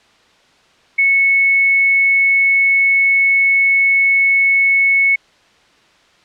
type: tone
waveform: sine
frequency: 2204 Hz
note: C#7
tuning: 11 cents flat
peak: -9 dBFS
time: 0.98-5.16 s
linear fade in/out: 10 ms
effects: white hiss -51 dBFS RMS until 6.24 s + low-pass 4000 Hz 12 dB/octave